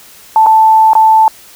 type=tone with dropouts; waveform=sine; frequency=880 Hz; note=A5; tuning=in tune; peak=-3 dBFS; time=0.36-1.28 s; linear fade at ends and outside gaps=1 ms; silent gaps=0.462-0.467 / 0.933-0.952 s; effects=white hiss -38 dBFS RMS until 1.55 s